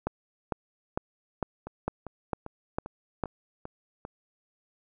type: two click trains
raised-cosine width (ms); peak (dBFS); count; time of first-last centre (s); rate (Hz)
1; -24 / -14; 7 / 8; 1.67-4.051 / 0.07-3.237; 2.52 / 2.21
effects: none